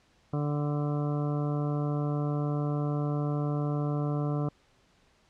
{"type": "harmonic tone", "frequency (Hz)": 146.83, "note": "D3", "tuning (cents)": 0, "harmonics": [1, 2, 3, 4, 5, 7, 8, 9], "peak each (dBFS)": [-28, -34, -38, -40, -42, -45, -46, -47], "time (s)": [0.33, 4.49], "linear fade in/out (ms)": 5, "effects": ["pink hiss -65 dBFS RMS until 5.29 s", "low-pass 6000 Hz 12 dB/octave"]}